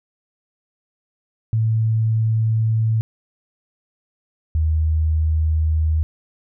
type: tone pair in turn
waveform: sine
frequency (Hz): 111.3 / 78.7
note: A2 / D#2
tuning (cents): +20 / +20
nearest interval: tritone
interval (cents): 600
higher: first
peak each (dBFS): -15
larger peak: neither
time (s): 1.53-3.01 / 4.55-6.03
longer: neither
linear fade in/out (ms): 0
effects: none